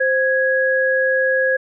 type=tone pair together; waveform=sine; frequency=523.2 / 1661.2 Hz; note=C5 / G#6; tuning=0 / 0 cents; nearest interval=octave + minor sixth; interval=2000 cents; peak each=-17 / -17 dBFS; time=0-1.57 s; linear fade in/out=10 ms; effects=none